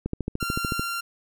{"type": "click train", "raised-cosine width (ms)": 3, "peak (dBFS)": -14, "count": 11, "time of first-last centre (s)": [0.06, 0.795], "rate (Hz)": 13.6}
{"type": "tone", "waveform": "sawtooth", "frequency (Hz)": 1381, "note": "F6", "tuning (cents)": -20, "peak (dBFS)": -24, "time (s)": [0.4, 1.01], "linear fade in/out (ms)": 10}
{"effects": []}